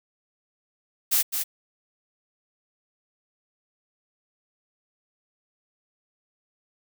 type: noise with echo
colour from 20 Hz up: blue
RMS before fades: -21 dBFS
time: 1.11-1.23 s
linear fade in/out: 20 ms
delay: 210 ms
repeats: 1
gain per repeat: -6 dB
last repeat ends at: 1.44 s
effects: none